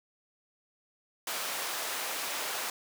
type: high-pass noise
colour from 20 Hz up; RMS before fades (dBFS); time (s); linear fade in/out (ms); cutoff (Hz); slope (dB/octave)
pink; -35; 1.27-2.7; 2; 680; 12
effects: none